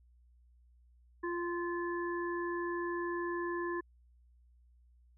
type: harmonic tone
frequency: 346.7 Hz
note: F4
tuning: 13 cents flat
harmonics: 1 / 3 / 5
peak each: -35 / -40 / -42 dBFS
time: 1.23-3.81 s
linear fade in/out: 10 ms
effects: added 60 Hz sine -61 dBFS peak until 5.17 s